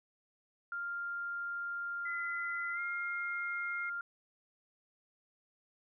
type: tone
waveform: sine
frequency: 1396.9 Hz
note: F6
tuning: in tune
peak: -36 dBFS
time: 0.72-4.01 s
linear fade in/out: 2 ms
type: tone with pitch glide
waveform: sine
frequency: 2021 to 2125 Hz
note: B6 to C7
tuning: +39 to +26 cents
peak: -39 dBFS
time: 2.05-3.9 s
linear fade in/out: 10 ms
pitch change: +87 cents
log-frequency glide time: 2.72-2.8 s
effects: none